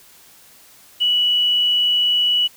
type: tone with quantisation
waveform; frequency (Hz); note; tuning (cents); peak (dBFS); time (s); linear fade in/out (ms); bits
sine; 2944; F#7; -9; -14; 1-2.48; 20; 7
effects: white hiss -48 dBFS RMS until 2.56 s